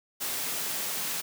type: high-pass noise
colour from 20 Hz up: white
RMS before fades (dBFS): -32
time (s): 0.2-1.22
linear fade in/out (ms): 20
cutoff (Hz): 120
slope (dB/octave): 24
effects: none